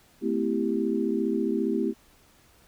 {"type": "chord", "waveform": "sine", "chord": "A minor seventh", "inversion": "none", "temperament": "equal with one note detuned", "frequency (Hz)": [220, 254.9, 329.6, 392], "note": ["A3", "C4", "E4", "G4"], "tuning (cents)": [0, -45, 0, 0], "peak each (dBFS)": -29, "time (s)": [0.21, 1.94], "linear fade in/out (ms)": 50, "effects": ["pink hiss -59 dBFS RMS until 2.67 s"]}